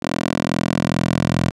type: tone with high-pass filter sweep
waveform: 10% pulse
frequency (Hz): 42.36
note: E1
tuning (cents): +48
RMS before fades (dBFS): -20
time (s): 0.02-1.51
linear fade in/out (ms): 10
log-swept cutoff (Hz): 280 to 120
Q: 1.2
effects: low-pass 8000 Hz 12 dB/octave